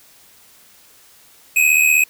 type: tone pair together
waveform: square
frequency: 2489 / 2565 Hz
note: D#7 / E7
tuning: 0 / -48 cents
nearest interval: minor second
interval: 52 cents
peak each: -15 dBFS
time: 1.56-2.04 s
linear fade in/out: 5 ms
effects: white hiss -49 dBFS RMS until 2.09 s